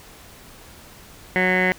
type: tone with low-pass filter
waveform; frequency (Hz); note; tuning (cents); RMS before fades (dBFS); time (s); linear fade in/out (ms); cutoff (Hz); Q
15% pulse; 184.1; F#3; -8; -19; 1.36-1.72; 0; 2100; 8.5
effects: pink hiss -45 dBFS RMS until 1.78 s